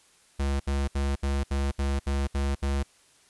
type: tone bursts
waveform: square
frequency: 69.3 Hz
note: C#2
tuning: in tune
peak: -25 dBFS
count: 9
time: 0.39-2.832 s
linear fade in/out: 10 ms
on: 210 ms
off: 69 ms
effects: white hiss -60 dBFS RMS until 3.29 s + resampled to 24000 Hz